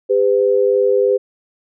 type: tone pair together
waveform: sine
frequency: 401.4 / 504.4 Hz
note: G4 / B4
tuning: +41 / +36 cents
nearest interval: major third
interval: 395 cents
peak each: -14 dBFS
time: 0.09-1.18 s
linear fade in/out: 20 ms
effects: none